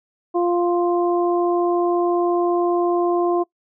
harmonic tone, 349.2 Hz, F4, in tune, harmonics 1 / 2 / 3, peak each -17 / -23 / -27 dBFS, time 0.34-3.44 s, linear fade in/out 20 ms, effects noise-tail reverb RT60 0.1 s tail -22 dB re dry

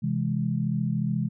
sine chord, C augmented, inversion none, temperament equal, 130.81 / 164.81 / 207.7 Hz, C3 / E3 / G#3, 0 / 0 / 0 cents, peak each -28 dBFS, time 0.02-1.29 s, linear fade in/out 20 ms, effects none

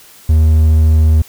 triangle tone, 78.5 Hz, D#2, 16 cents sharp, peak -4 dBFS, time 0.29-1.22 s, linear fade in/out 5 ms, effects white hiss -41 dBFS RMS until 1.28 s

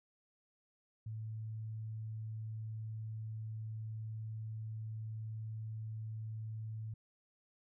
sine tone, 109.9 Hz, A2, 2 cents flat, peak -40 dBFS, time 1.06-6.94 s, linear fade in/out 5 ms, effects none

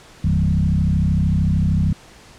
sine tone with frequency modulation, 123.47 Hz, B2, in tune, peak -14 dBFS, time 0.24-1.93 s, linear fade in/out 5 ms, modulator 33.2 Hz, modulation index 2.2, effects pink hiss -45 dBFS RMS until 2.38 s + low-pass 8000 Hz 12 dB/octave

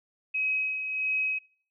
sine tone with tremolo, 2542 Hz, D#7, 36 cents sharp, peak -24 dBFS, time 0.34-1.39 s, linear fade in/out 10 ms, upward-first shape sine, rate 1.5 Hz, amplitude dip 50%, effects noise-tail reverb RT60 0.5 s tail -24 dB re dry

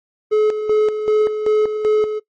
triangle tone with tremolo, 427.6 Hz, A4, 49 cents flat, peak -9 dBFS, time 0.31-2.2 s, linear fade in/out 20 ms, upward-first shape square, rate 2.6 Hz, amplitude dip 60%, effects noise-tail reverb RT60 0.1 s tail -20 dB re dry + MP3 32 kbps

